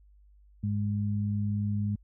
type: tone pair together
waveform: sine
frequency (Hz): 103.1 / 206.2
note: G#2 / G#3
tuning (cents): -12 / -12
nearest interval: octave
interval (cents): 1200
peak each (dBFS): -28 / -31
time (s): 0.63-1.96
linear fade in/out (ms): 10
effects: added 50 Hz sine -55 dBFS peak until 2.03 s